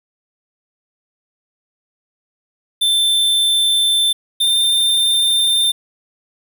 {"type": "tone pair in turn", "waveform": "square", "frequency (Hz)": [3549, 3594], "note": ["A7", "A7"], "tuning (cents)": [14, 36], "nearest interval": "unison", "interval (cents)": 22, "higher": "second", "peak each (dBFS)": -13, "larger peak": "neither", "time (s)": [[2.81, 4.13], [4.4, 5.72]], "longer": "neither", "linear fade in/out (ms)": 10, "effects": ["8-bit"]}